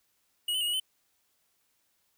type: tone with pitch steps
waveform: square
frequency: 2901 / 3034 / 2864 / 2914 / 3052 Hz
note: F#7 / F#7 / F7 / F#7 / G7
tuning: -35 / +43 / +43 / -27 / -47 cents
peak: -28 dBFS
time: 0.48-0.8 s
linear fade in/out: 5 ms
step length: 64 ms
effects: white hiss -73 dBFS RMS until 2.17 s